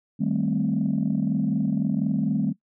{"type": "chord", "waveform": "sine", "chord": "A half-diminished seventh", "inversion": "second", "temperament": "equal", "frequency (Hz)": [155.56, 196, 220, 261.6], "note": ["Eb3", "G3", "A3", "C4"], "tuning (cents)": [0, 0, 0, 0], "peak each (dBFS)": [-27, -25, -25, -27], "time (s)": [0.19, 2.53], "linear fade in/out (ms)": 20, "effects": ["noise-tail reverb RT60 0.1 s tail -19 dB re dry", "tanh soft clip ceiling -14 dBFS"]}